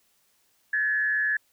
sine tone with frequency modulation, 1709 Hz, G#6, 49 cents sharp, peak -22 dBFS, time 0.73-1.37 s, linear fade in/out 5 ms, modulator 134 Hz, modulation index 0.58, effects white hiss -67 dBFS RMS until 1.52 s

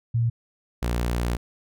sine / sawtooth tone pair in turn, 116.54 / 59.43 Hz, A#2 / A#1, 0 / +34 cents, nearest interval octave, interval 1166 cents, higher first, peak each -19 dBFS, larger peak neither, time 0.14-0.3 / 0.82-1.37 s, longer second, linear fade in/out 10 ms, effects none

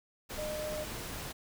sine tone in noise, 610 Hz, D#5, 34 cents flat, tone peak -36 dBFS, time 0.37-0.85 s, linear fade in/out 20 ms, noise pink, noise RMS -41 dBFS, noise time 0.29-1.33 s, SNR +2 dB, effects none

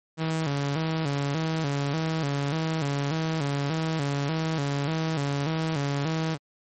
sawtooth tone with vibrato, 150.6 Hz, D3, 44 cents sharp, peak -21 dBFS, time 0.17-6.38 s, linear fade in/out 50 ms, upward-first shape square, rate 1.7 Hz, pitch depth 110 cents each way, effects MP3 32 kbps

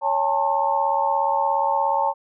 sine tone cluster, 558 / 818 / 895 / 1076 Hz, C#5 / G#5 / A5 / C6, +11 / -26 / +29 / +48 cents, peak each -26 / -25 / -20 / -29 dBFS, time 0.01-2.14 s, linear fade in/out 50 ms, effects none

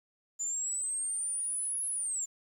sine linear two-way sweep, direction up then down, 7040 to 10640 to 7040 Hz, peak -31 dBFS, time 0.39-2.26 s, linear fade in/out 20 ms, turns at 1.87 s, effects 10-bit

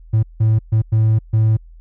triangle tone bursts at uneven times, 110 Hz, A2, in tune, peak -8 dBFS, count 5, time 0.13-0.23 / 0.4-0.59 / 0.72-0.82 / 0.92-1.19 / 1.33-1.57 s, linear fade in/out 10 ms, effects tanh soft clip ceiling -5 dBFS + added 41 Hz sine -38 dBFS peak until 1.8 s

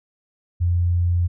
sine tone, 87.31 Hz, F2, in tune, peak -16 dBFS, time 0.6-1.28 s, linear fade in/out 20 ms, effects none

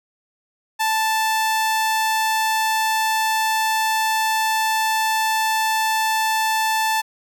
sawtooth tone, 880 Hz, A5, in tune, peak -14 dBFS, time 0.79-7.02 s, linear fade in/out 20 ms, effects none

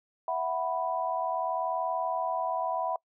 sine chord, E suspended second, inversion none, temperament equal, 659.3 / 740 / 987.8 Hz, E5 / F#5 / B5, 0 / 0 / 0 cents, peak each -32 dBFS, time 0.28-2.96 s, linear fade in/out 2 ms, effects noise-tail reverb RT60 0.1 s tail -25 dB re dry

